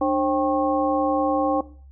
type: tone cluster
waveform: sine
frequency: 298.2 / 534 / 786 / 1086 Hz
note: D4 / C5 / G5 / C#6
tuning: +27 / +35 / +4 / -36 cents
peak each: -22 / -23 / -24 / -28 dBFS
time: 0.01-1.61 s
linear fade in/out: 5 ms
effects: noise-tail reverb RT60 0.4 s tail -17 dB re dry + added 68 Hz sine -43 dBFS peak until 1.91 s